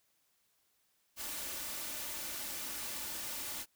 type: noise with comb filter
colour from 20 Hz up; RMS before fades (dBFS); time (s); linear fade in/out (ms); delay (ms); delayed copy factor
white; -41; 1.16-3.66; 50; 3.4; +0.5
effects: white hiss -75 dBFS RMS until 3.75 s

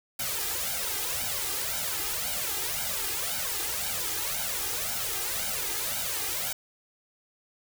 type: noise with flanger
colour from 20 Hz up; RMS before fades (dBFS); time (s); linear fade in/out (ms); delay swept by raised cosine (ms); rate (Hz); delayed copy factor
white; -31; 0.19-6.53; 5; 1.3 to 2.5; 1.9; +0.95
effects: none

